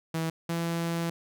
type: tone pair in turn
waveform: sawtooth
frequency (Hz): 162.6 / 167.95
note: E3 / E3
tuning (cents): -23 / +33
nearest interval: minor second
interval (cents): 56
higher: second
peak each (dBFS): -24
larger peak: neither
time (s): 0.14-0.3 / 0.49-1.1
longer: second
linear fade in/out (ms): 5
effects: none